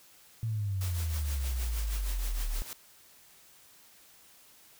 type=exponential sweep; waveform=sine; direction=down; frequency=115.2 to 34.65 Hz; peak=-29 dBFS; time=0.43-2.62 s; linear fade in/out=0 ms
type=noise with tremolo; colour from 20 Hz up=white; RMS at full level=-40 dBFS; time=0.81-2.73 s; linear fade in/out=0 ms; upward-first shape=triangle; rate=6.4 Hz; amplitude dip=65%
effects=white hiss -58 dBFS RMS until 4.79 s